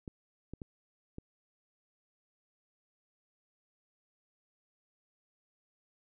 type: clicks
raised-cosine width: 3 ms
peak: -29 dBFS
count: 4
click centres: 0.078 / 0.536 / 0.618 / 1.184 s
effects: none